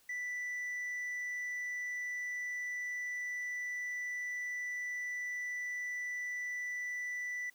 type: tone with tanh clipping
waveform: sine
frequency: 1975.5 Hz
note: B6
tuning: in tune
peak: -37 dBFS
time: 0.09-7.5 s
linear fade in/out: 5 ms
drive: 3 dB
effects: white hiss -67 dBFS RMS until 7.54 s